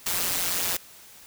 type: noise with amplitude modulation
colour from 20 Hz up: white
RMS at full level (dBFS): -23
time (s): 0.06-0.77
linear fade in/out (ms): 5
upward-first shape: sine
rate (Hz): 178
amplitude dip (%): 85
effects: white hiss -49 dBFS RMS until 1.26 s